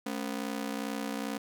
sawtooth ring-modulated tone, 246.9 Hz, B3, in tune, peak -26 dBFS, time 0.06-1.38 s, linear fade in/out 5 ms, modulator 31.2 Hz, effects none

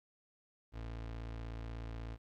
30% pulse tone, 56.4 Hz, A1, 44 cents sharp, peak -39 dBFS, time 0.72-2.18 s, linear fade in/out 50 ms, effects low-pass 4000 Hz 12 dB/octave + 12-bit

